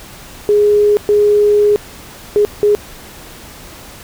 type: tone bursts at uneven times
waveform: sine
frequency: 415.1 Hz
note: G#4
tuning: 1 cent flat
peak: -7 dBFS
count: 4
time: 0.49-0.97 / 1.09-1.76 / 2.36-2.45 / 2.63-2.75 s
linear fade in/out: 0 ms
effects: pink hiss -35 dBFS RMS until 4.03 s